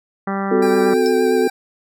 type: harmonic tone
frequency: 196 Hz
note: G3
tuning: in tune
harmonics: 1 / 2 / 3 / 4 / 5 / 6 / 7 / 8 / 9 / 10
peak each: -22 / -28 / -31 / -27 / -34 / -29 / -31 / -36 / -38 / -37 dBFS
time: 0.27-0.94 s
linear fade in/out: 5 ms
type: chord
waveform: sine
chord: F# diminished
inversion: second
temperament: equal with one note detuned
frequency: 256.8 / 370 / 440 Hz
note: C4 / F#4 / A4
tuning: -32 / 0 / 0 cents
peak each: -20 / -17 / -16 dBFS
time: 0.51-1.48 s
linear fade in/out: 5 ms
type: tone with vibrato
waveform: 25% pulse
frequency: 788 Hz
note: G5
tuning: 9 cents sharp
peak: -21 dBFS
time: 0.62-1.5 s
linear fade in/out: 5 ms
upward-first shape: sine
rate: 8.7 Hz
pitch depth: 23 cents each way
type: tone with exponential decay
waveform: triangle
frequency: 5274 Hz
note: E8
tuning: in tune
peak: -20 dBFS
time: 1.06-1.15 s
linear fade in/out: 0 ms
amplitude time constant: 18 ms
effects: none